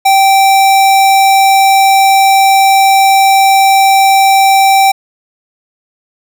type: tone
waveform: square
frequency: 779 Hz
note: G5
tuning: 11 cents flat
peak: -5 dBFS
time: 0.05-4.92 s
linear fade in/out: 10 ms
effects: none